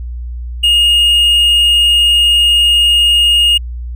triangle tone, 2852 Hz, F7, 36 cents sharp, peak -5 dBFS, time 0.63-3.58 s, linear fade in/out 10 ms, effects added 60 Hz sine -20 dBFS peak until 3.95 s

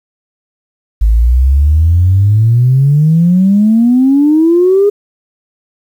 sine exponential sweep, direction up, 52 to 415.3 Hz, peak -4 dBFS, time 1.01-4.9 s, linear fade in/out 10 ms, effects tanh soft clip ceiling 0 dBFS + 7-bit

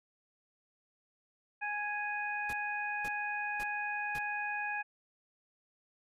harmonic tone, 830.6 Hz, G#5, in tune, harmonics 1 / 2 / 3, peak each -38 / -37 / -39 dBFS, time 1.61-4.83 s, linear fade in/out 20 ms
pink noise bursts, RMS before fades -45 dBFS, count 4, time 2.49-4.188 s, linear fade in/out 5 ms, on 42 ms, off 510 ms
effects resampled to 32000 Hz

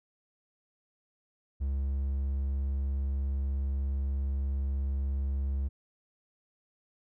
triangle tone, 68.4 Hz, C#2, 23 cents flat, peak -26 dBFS, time 1.6-5.69 s, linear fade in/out 20 ms, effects none

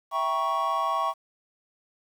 triangle chord, E diminished seventh, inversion none, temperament equal with one note detuned, 659.3 / 784 / 953 / 1108.7 Hz, E5 / G5 / Bb5 / Db6, 0 / 0 / +38 / 0 cents, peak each -30 / -30 / -30 / -24 dBFS, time 0.11-1.14 s, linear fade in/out 50 ms, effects 9-bit

